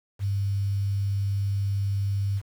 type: tone with quantisation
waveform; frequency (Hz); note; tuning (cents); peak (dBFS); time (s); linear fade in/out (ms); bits
sine; 99.3; G2; +23; -23; 0.19-2.42; 50; 8
effects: none